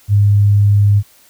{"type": "tone", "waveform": "sine", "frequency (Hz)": 102.1, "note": "G#2", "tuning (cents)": -29, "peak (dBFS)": -7, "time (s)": [0.08, 1.03], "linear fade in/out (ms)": 50, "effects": ["white hiss -48 dBFS RMS until 1.29 s"]}